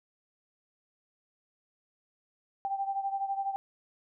sine beating tone pair, 784 / 796 Hz, G5 / G5, 0 / +26 cents, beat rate 12 Hz, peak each -31 / -36 dBFS, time 2.65-3.56 s, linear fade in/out 0 ms, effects none

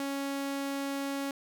sawtooth tone, 277.2 Hz, C#4, in tune, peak -28 dBFS, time 0-1.31 s, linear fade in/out 2 ms, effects none

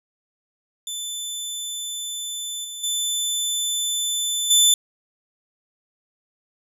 20% pulse tone with level steps, 3520 Hz, A7, in tune, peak -22 / -26 / -16 / -7 dBFS, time 0.87-4.74 s, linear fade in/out 2 ms, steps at 2.64 / 2.83 / 4.5 s, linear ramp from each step 10 ms, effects none

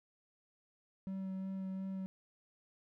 triangle tone with vibrato, 190.7 Hz, G3, 47 cents flat, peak -36 dBFS, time 1.07-2.06 s, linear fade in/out 0 ms, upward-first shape sine, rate 2.8 Hz, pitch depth 12 cents each way, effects none

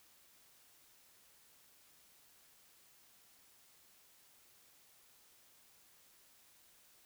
silence, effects white hiss -66 dBFS RMS until 7.05 s

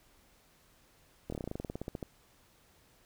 slowing click train, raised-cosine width 2 ms, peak -24 dBFS, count 17, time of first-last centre 1.3-2.028 s, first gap 24 ms, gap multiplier 1.08, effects pink hiss -65 dBFS RMS until 3.05 s

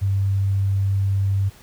sine tone, 98 Hz, G2, in tune, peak -17 dBFS, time 0.01-1.5 s, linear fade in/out 20 ms, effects pink hiss -49 dBFS RMS until 1.62 s

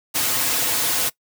white noise with comb filter, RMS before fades -21 dBFS, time 0.14-1.1 s, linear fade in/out 20 ms, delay 5.1 ms, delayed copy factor -0.7, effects noise-tail reverb RT60 0.1 s tail -21 dB re dry + high-pass 100 Hz 12 dB/octave

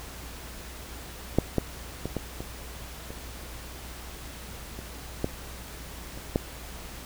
clicks, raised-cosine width 2 ms, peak -6 / -9 / -17 / -15 / -21 / -25 / -25 / -12 / -28 / -9 dBFS, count 10, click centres 1.386 / 1.583 / 2.056 / 2.167 / 2.405 / 3.105 / 4.79 / 5.244 / 6.175 / 6.359 s, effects added 60 Hz sine -43 dBFS peak until 7.05 s + pink hiss -43 dBFS RMS until 7.05 s

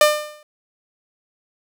sawtooth tone with exponential decay, 600 Hz, D5, 37 cents sharp, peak -4 dBFS, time 0.01-0.43 s, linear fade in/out 2 ms, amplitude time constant 90 ms, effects none

